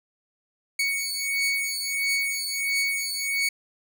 sawtooth beating tone pair, 2228 / 2229.5 Hz, C#7 / C#7, +8 / +9 cents, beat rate 1.5 Hz, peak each -24 dBFS, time 0.79-3.49 s, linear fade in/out 5 ms, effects none

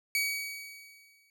sawtooth tone with exponential decay, 2264 Hz, C#7, 36 cents sharp, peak -22 dBFS, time 0.15-1.3 s, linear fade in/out 1 ms, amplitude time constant 250 ms, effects none

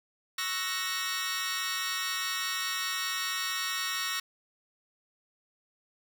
15% pulse chord, F# dominant seventh, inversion second, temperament equal, 1108.7 / 1318.5 / 1480 / 1864.7 Hz, C#6 / E6 / F#6 / A#6, 0 / 0 / 0 / 0 cents, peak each -31 / -31 / -33 / -27 dBFS, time 0.38-4.2 s, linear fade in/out 5 ms, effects none

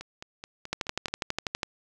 two click trains, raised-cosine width 0.2 ms, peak -11 / -22 dBFS, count 12 / 6, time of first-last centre 0.73-1.632 / 0.01-1.083 s, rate 12.2 / 4.66 Hz, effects none

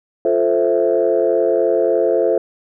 sine chord, F major seventh, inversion none, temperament equal, 349.2 / 440 / 523.3 / 659.3 Hz, F4 / A4 / C5 / E5, 0 / 0 / 0 / 0 cents, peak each -19 / -17 / -17 / -19 dBFS, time 0.25-2.38 s, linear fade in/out 2 ms, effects tanh soft clip ceiling -4 dBFS

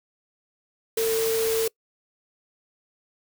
sine tone in noise, 449.3 Hz, A4, 36 cents sharp, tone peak -21 dBFS, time 0.97-1.68 s, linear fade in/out 5 ms, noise white, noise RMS -30 dBFS, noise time 0.97-1.68 s, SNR +6 dB, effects noise-tail reverb RT60 0.1 s tail -24 dB re dry

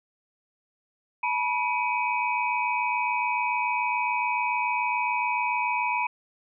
sine tone cluster, 865 / 972 / 2297 / 2511 Hz, A5 / B5 / D7 / D#7, -30 / -28 / -39 / +15 cents, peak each -32 / -26 / -32 / -30 dBFS, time 1.23-6.07 s, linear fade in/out 5 ms, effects none

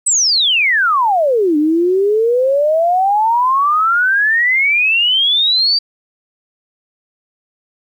sine exponential two-way sweep, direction down then up, 8300 to 293.7 to 4701 Hz, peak -10 dBFS, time 0.06-5.79 s, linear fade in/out 10 ms, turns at 1.57 s, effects 8-bit

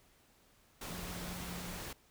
sine tone in noise, 177.6 Hz, F3, 29 cents sharp, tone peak -46 dBFS, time 0.9-1.78 s, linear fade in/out 5 ms, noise pink, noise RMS -44 dBFS, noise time 0.81-1.93 s, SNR -5 dB, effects pink hiss -67 dBFS RMS until 2.1 s

